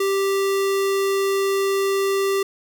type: tone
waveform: square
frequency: 392 Hz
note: G4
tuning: in tune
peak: -19 dBFS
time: 0-2.43 s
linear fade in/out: 5 ms
effects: none